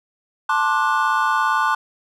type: chord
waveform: triangle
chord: D dominant seventh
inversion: second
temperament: just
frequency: 881 / 1057.2 / 1174.7 / 1468.3 Hz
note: A5 / C6 / D6 / F#6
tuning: +2 / +18 / 0 / -14 cents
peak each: -20 dBFS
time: 0.49-1.75 s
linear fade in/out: 5 ms
effects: none